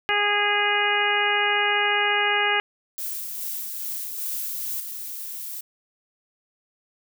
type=harmonic tone; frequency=411.9 Hz; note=G#4; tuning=14 cents flat; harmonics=1 / 2 / 3 / 4 / 5 / 6 / 7; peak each=-29 / -26 / -29 / -25 / -26 / -28 / -27 dBFS; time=0.09-2.6 s; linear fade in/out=0 ms
type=noise with tremolo; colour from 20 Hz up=violet; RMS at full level=-30 dBFS; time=2.98-4.8 s; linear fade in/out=0 ms; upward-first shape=sine; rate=2.4 Hz; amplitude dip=30%
type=noise; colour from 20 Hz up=violet; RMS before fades=-34 dBFS; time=4.18-5.61 s; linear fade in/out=5 ms
effects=none